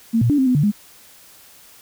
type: tone with pitch steps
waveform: sine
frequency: 227.6 / 117.8 / 291 / 263.6 / 251.7 / 146.9 / 207 Hz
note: A#3 / A#2 / D4 / C4 / B3 / D3 / G#3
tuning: -41 / +19 / -16 / +13 / +33 / +1 / -5 cents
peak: -13 dBFS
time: 0.13-0.718 s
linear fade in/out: 20 ms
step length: 84 ms
effects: white hiss -47 dBFS RMS until 1.81 s